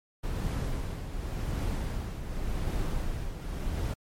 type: noise with tremolo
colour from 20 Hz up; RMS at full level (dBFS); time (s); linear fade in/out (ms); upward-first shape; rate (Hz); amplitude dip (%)
brown; -29; 0.23-3.94; 10; triangle; 0.88; 60
effects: MP3 64 kbps